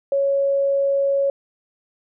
sine tone, 554.4 Hz, C#5, in tune, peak -16 dBFS, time 0.12-1.3 s, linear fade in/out 2 ms, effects none

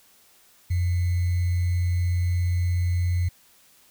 sine tone with sample-and-hold, 88.3 Hz, F2, 20 cents sharp, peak -20 dBFS, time 0.7-3.29 s, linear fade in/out 10 ms, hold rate 2100 Hz, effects white hiss -57 dBFS RMS until 3.9 s

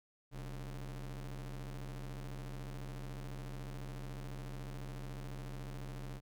45% pulse ring-modulated tone, 82 Hz, E2, 9 cents flat, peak -39 dBFS, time 0.31-6.21 s, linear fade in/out 50 ms, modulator 48 Hz, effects none

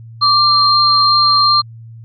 sine tone pair together, 1174.7 / 4186 Hz, D6 / C8, 0 / 0 cents, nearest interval octave + minor seventh, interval 2200 cents, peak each -11 dBFS, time 0.21-1.62 s, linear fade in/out 20 ms, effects added 114 Hz sine -32 dBFS peak until 2.04 s

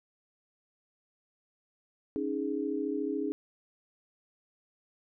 sine chord, C# suspended second, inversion none, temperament equal, 277.2 / 311.1 / 415.3 Hz, C#4 / D#4 / G#4, 0 / 0 / 0 cents, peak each -34 dBFS, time 2.16-3.32 s, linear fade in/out 0 ms, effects none

